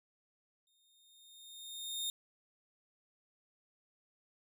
sawtooth tone with exponential growth, 3668 Hz, A#7, 29 cents flat, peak -31 dBFS, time 0.67-2.1 s, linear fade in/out 1 ms, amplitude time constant 310 ms, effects none

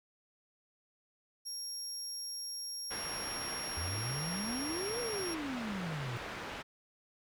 30% pulse tone, 5580 Hz, F8, 2 cents flat, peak -35 dBFS, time 1.45-5.35 s, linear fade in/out 20 ms
white low-pass noise, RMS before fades -43 dBFS, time 2.9-6.63 s, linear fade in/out 20 ms, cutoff 2000 Hz, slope 12 dB/octave
triangle exponential two-way sweep, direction up then down, 77.78 to 493.9 to 116.2 Hz, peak -35 dBFS, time 3.77-6.17 s, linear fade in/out 0 ms, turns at 5 s
effects none

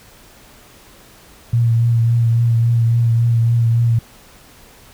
sine tone with vibrato, 116.54 Hz, A#2, in tune, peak -11 dBFS, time 1.53-3.99 s, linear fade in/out 5 ms, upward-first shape triangle, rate 3.6 Hz, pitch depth 29 cents each way, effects pink hiss -45 dBFS RMS until 4.93 s

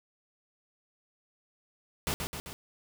pink noise with echo, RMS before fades -31 dBFS, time 2.07-2.14 s, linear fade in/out 0 ms, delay 130 ms, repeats 3, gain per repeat -4 dB, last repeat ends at 2.53 s, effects none

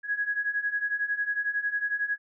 sine beating tone pair, 1658 / 1669 Hz, G#6 / G#6, -3 / +8 cents, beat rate 11 Hz, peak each -31 / -28 dBFS, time 0.03-2.18 s, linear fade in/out 50 ms, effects none

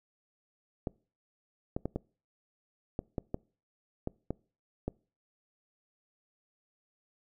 clicks, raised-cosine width 2 ms, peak -19 dBFS, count 10, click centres 0.872 / 1.765 / 1.856 / 1.96 / 2.991 / 3.182 / 3.344 / 4.074 / 4.306 / 4.88 s, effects noise-tail reverb RT60 0.4 s tail -25 dB re dry

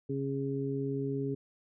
harmonic tone, 137.3 Hz, C#3, 16 cents flat, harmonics 1 / 2 / 3, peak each -35 / -35 / -35 dBFS, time 0.09-1.35 s, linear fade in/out 10 ms, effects none

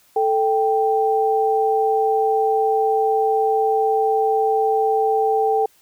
sine tone pair together, 440 / 784 Hz, A4 / G5, 0 / 0 cents, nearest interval minor seventh, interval 1000 cents, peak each -18 dBFS, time 0.16-5.66 s, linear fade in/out 5 ms, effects white hiss -56 dBFS RMS until 5.81 s

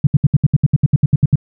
sine tone bursts, 142.6 Hz, C#3, 49 cents sharp, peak -5 dBFS, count 14, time 0.04-1.357 s, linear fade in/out 5 ms, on 30 ms, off 69 ms, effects none

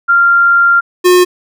sine / square tone pair in turn, 1389 / 360.3 Hz, F6 / F#4, -10 / -46 cents, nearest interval octave + major seventh, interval 2336 cents, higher first, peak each -5 dBFS, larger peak neither, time 0.08-0.81 / 1.04-1.25 s, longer first, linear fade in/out 20 ms, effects none

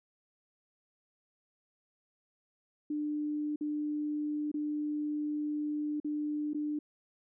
sine tone with dropouts, 298.5 Hz, D4, 28 cents sharp, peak -31 dBFS, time 2.9-6.79 s, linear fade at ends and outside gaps 5 ms, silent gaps 3.56-3.609 / 4.516-4.541 / 6.001-6.045 / 6.534-6.545 s, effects none

